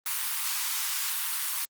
white high-pass noise, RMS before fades -30 dBFS, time 0.06-1.65 s, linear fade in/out 2 ms, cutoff 890 Hz, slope 48 dB/octave, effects Opus 32 kbps

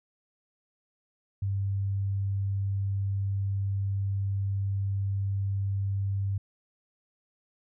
sine tone, 98.5 Hz, G2, 9 cents sharp, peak -26 dBFS, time 1.42-6.38 s, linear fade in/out 5 ms, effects none

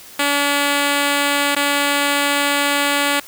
5% pulse tone with dropouts, 285.7 Hz, D4, 48 cents flat, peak -4 dBFS, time 0.19-3.2 s, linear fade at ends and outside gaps 5 ms, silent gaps 1.551-1.563 s, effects white hiss -40 dBFS RMS until 3.27 s

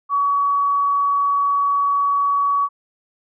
sine tone, 1131 Hz, C#6, 34 cents sharp, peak -15 dBFS, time 0.09-2.69 s, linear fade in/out 50 ms, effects none

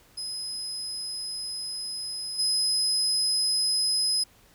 35% pulse tone with level steps, 5060 Hz, D#8, 28 cents sharp, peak -29 / -20 dBFS, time 0.17-4.24 s, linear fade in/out 10 ms, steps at 2.38 s, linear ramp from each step 20 ms, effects pink hiss -58 dBFS RMS until 4.54 s

